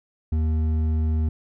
sine tone with hard clipping, 78.8 Hz, D#2, 23 cents sharp, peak -21 dBFS, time 0.32-1.29 s, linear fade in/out 5 ms, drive 7 dB, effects none

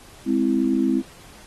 sine chord, Ab augmented, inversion none, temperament equal, 207.7 / 261.6 / 329.6 Hz, Ab3 / C4 / E4, 0 / 0 / 0 cents, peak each -24 / -20 / -22 dBFS, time 0.25-1.03 s, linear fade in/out 50 ms, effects pink hiss -47 dBFS RMS until 1.46 s + AAC 32 kbps

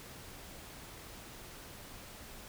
silence, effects pink hiss -50 dBFS RMS until 2.48 s

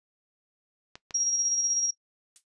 clicks, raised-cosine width 0.2 ms, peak -24 dBFS, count 2, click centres 0.955 / 1.108 s
sine tone with tremolo, 5640 Hz, F8, 16 cents sharp, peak -23 dBFS, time 1.14-1.91 s, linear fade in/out 10 ms, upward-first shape square, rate 16 Hz, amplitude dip 35%
violet noise with exponential decay, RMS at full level -41 dBFS, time 2.36-2.44 s, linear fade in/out 0 ms, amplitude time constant 17 ms
effects noise-tail reverb RT60 0.1 s tail -18 dB re dry + resampled to 22050 Hz

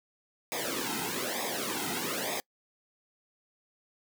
pink noise with flanger, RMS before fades -33 dBFS, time 0.52-2.4 s, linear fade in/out 0 ms, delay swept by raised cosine 0.68 to 1.78 ms, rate 1.1 Hz, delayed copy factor -0.85, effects noise-tail reverb RT60 0.1 s tail -26 dB re dry + high-pass 200 Hz 12 dB/octave

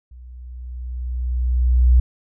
sine tone with level ramp, 61.74 Hz, B1, in tune, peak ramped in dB -38 to -8 dBFS, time 0.11-2 s, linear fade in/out 5 ms, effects none

